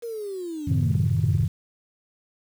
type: linear sweep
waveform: sine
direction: down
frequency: 477.7 to 55 Hz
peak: -29 dBFS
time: 0.02-1.45 s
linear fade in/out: 20 ms
type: chord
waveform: sine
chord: F# diminished seventh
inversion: none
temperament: equal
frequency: 92.5 / 110 / 130.81 / 155.56 Hz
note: F#2 / A2 / C3 / Eb3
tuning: 0 / 0 / 0 / 0 cents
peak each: -24 dBFS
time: 0.67-1.48 s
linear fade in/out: 10 ms
effects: tanh soft clip ceiling -12 dBFS + 8-bit